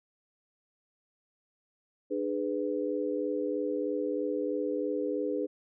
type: chord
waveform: sine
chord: G# diminished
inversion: second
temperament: just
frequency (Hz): 299 / 415.3 / 498.4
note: D4 / G#4 / B4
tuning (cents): +31 / 0 / +16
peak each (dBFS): -33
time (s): 2.1-5.47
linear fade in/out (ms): 20
effects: none